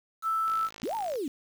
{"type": "tone", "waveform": "sine", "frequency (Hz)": 1319, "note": "E6", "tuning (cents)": 1, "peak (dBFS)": -25, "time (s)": [0.22, 0.7], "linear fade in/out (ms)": 50}
{"type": "click train", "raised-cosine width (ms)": 0.2, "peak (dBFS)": -27, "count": 37, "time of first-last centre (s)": [0.48, 1.157], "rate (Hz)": 53.2}
{"type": "linear two-way sweep", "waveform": "sine", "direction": "up then down", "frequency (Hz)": [185, 932.3, 250.4], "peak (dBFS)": -29, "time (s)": [0.83, 1.28], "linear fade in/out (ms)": 2, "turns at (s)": 0.95}
{"effects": ["8-bit"]}